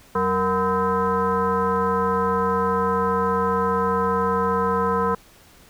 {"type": "tone with frequency modulation", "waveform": "sine", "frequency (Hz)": 740, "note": "F#5", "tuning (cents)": 0, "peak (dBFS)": -18, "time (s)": [0.15, 5.15], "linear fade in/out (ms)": 5, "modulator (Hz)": 275, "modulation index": 2.1, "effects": ["pink hiss -51 dBFS RMS until 5.69 s"]}